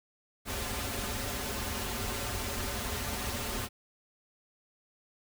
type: noise with comb filter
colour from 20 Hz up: pink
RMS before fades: -35 dBFS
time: 0.45-3.69 s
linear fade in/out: 50 ms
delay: 6.2 ms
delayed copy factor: -0.9
effects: none